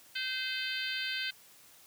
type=harmonic tone; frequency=516 Hz; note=C5; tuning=24 cents flat; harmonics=3 / 4 / 5 / 6 / 7 / 8 / 9; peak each=-38 / -42 / -40 / -39 / -42 / -43 / -43 dBFS; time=0.15-1.31 s; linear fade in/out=10 ms; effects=white hiss -58 dBFS RMS until 1.86 s + high-pass 60 Hz 12 dB/octave